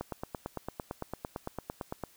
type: click train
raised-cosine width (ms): 1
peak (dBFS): -21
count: 19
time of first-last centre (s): 0.01-2.037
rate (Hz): 8.88
effects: white hiss -61 dBFS RMS until 2.16 s